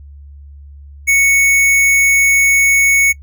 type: tone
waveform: square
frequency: 2217 Hz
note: C#7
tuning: in tune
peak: -9 dBFS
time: 1.07-3.13 s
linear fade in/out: 20 ms
effects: noise-tail reverb RT60 0.1 s tail -24 dB re dry + added 71 Hz sine -33 dBFS peak until 3.22 s